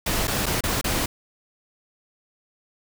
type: noise with dropouts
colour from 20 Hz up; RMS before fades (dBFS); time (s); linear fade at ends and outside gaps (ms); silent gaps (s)
pink; -24; 0.06-1.06; 5; 0.272-0.278 / 0.459-0.464 / 0.608-0.636 / 0.813-0.842
effects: none